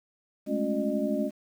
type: tone cluster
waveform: sine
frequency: 206 / 218 / 276.6 / 353.4 / 607 Hz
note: G#3 / A3 / C#4 / F4 / D#5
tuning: -14 / -16 / -4 / +21 / -43 cents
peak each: -33 / -31 / -30 / -35 / -31 dBFS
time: 0.46-1.31 s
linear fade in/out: 50 ms
effects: 9-bit